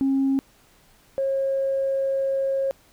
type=tone pair in turn; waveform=sine; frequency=270.7 / 541.4 Hz; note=C#4 / C#5; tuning=-41 / -41 cents; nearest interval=octave; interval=1200 cents; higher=second; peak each=-17 / -20 dBFS; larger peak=first; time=0.01-0.39 / 1.18-2.71 s; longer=second; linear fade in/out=0 ms; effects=tanh soft clip ceiling -15 dBFS + pink hiss -57 dBFS RMS until 2.92 s